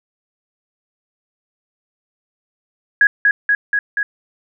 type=tone with echo; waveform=sine; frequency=1661.2 Hz; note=G#6; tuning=in tune; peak=-7 dBFS; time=3.01-3.07 s; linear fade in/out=2 ms; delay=240 ms; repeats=4; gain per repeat=-2 dB; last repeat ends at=4.03 s; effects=none